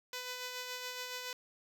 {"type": "tone with tremolo", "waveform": "5% pulse", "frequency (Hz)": 500, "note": "B4", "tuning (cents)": 21, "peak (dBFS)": -27, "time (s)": [0.13, 1.33], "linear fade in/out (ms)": 2, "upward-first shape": "sine", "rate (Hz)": 7.1, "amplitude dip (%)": 35, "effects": []}